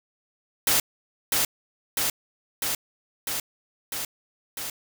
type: noise with echo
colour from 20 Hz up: white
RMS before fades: -21 dBFS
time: 0.67-0.8 s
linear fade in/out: 2 ms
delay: 650 ms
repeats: 6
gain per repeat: -2 dB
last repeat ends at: 4.7 s
effects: none